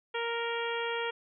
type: harmonic tone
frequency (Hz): 466.2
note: A#4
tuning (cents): 0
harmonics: 1 / 2 / 3 / 4 / 5 / 6 / 7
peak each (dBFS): -34 / -37 / -39 / -40 / -41 / -42 / -42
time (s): 0.14-1.11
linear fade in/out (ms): 10
effects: none